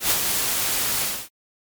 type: noise with ADSR envelope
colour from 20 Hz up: white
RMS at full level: -18 dBFS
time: 0-1.29 s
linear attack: 100 ms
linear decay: 61 ms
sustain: -5 dB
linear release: 270 ms
effects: MP3 96 kbps